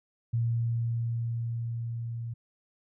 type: tone with level ramp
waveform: sine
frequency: 116.54 Hz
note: A#2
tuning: in tune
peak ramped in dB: -24 to -33 dBFS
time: 0.33-2.34 s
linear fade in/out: 10 ms
effects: none